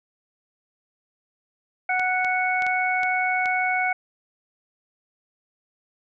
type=harmonic tone; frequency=739 Hz; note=F#5; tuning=2 cents flat; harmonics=1 / 2 / 3; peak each=-24 / -27 / -24 dBFS; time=1.89-3.93 s; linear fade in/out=5 ms
type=clicks; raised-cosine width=0.2 ms; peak=-17 dBFS; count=6; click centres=1.996 / 2.247 / 2.622 / 2.666 / 3.033 / 3.458 s
effects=none